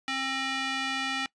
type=tone with band-pass filter; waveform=square; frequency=266.9 Hz; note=C4; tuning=35 cents sharp; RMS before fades=-31 dBFS; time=0.08-1.26 s; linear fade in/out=0 ms; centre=2600 Hz; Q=1.2; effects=noise-tail reverb RT60 0.1 s tail -22 dB re dry + resampled to 22050 Hz